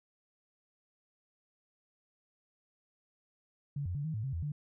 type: tone with pitch steps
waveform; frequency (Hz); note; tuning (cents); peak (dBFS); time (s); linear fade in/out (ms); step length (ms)
sine; 142.5 / 89.1 / 143.8 / 158.1 / 108 / 134.3 / 83.3 / 147.5; C#3 / F2 / D3 / D#3 / A2 / C3 / E2 / D3; +48 / +35 / -36 / +28 / -32 / +46 / +19 / +8; -33; 3.76-4.52; 5; 95
effects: none